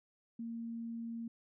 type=tone; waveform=sine; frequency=230.7 Hz; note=A#3; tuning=18 cents flat; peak=-39 dBFS; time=0.39-1.28 s; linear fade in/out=5 ms; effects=none